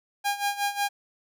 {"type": "tone with tremolo", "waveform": "sawtooth", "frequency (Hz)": 810, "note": "G#5", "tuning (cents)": -43, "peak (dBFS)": -19, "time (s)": [0.24, 0.89], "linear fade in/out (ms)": 20, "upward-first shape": "sine", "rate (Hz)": 5.5, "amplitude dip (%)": 80, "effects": []}